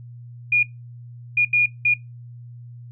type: tone bursts at uneven times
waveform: sine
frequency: 2434 Hz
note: D#7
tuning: 39 cents flat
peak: -14 dBFS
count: 4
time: 0.52-0.63 / 1.37-1.45 / 1.53-1.66 / 1.85-1.94 s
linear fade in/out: 5 ms
effects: noise-tail reverb RT60 0.2 s tail -22 dB re dry + added 120 Hz sine -37 dBFS peak until 2.91 s